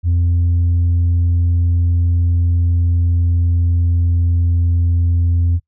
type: tone with pitch glide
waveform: sine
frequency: 86.2 to 85.7 Hz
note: F2 to F2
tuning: -22 to -32 cents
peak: -9 dBFS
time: 0.03-5.6 s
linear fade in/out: 50 ms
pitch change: -10 cents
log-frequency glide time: 2.19-4.75 s
effects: noise-tail reverb RT60 0.1 s tail -23 dB re dry + tanh soft clip ceiling -10 dBFS